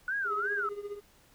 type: tone with vibrato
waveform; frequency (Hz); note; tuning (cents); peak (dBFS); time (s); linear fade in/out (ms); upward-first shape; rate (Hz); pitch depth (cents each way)
sine; 1445; F#6; -41; -29; 0.08-0.69; 2; sine; 2.8; 230
type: tone with tremolo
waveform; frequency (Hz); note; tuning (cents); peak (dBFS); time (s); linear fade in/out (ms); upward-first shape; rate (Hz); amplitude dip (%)
triangle; 408.8; G#4; -27; -31; 0.24-1.01; 50; triangle; 15; 85
effects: pink hiss -62 dBFS RMS until 1.34 s